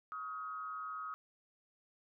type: tone with frequency modulation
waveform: sine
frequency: 1264 Hz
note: D#6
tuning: 27 cents sharp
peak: -40 dBFS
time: 0.12-1.14 s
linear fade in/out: 0 ms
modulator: 141 Hz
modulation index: 0.6
effects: none